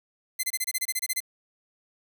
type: tone bursts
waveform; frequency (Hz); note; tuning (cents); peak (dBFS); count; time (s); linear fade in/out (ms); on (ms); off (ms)
5% pulse; 2060; C7; -28; -15; 12; 0.39-1.204; 10; 44; 26
effects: 9-bit